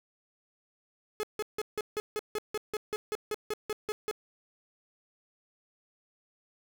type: tone bursts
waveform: 45% pulse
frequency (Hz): 425.5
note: G#4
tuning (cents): +42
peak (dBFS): -30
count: 16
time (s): 1.2-4.112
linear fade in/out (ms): 0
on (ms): 32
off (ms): 160
effects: none